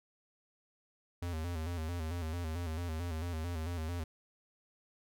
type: tone with vibrato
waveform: square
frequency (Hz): 83.2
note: E2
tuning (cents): +17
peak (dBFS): -36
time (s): 1.22-4.04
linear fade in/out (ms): 5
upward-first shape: square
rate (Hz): 4.5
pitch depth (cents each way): 83
effects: none